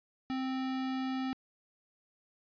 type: tone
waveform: square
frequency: 261.6 Hz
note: C4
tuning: in tune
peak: -33 dBFS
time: 0.3-1.33 s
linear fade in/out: 0 ms
effects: resampled to 11025 Hz